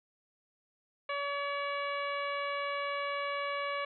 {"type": "harmonic tone", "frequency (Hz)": 568, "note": "C#5", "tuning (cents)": 42, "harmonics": [1, 2, 3, 4, 5, 6, 7], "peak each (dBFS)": [-37, -36, -42, -40, -46, -51, -52], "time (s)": [1.09, 3.85], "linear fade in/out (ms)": 5, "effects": []}